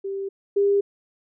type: tone pair in turn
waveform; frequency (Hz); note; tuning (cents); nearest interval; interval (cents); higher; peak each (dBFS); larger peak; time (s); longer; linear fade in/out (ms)
sine; 392 / 401.4; G4 / G4; 0 / +41; unison; 41; second; -26 / -16; second; 0.04-0.29 / 0.56-0.81; neither; 10
effects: none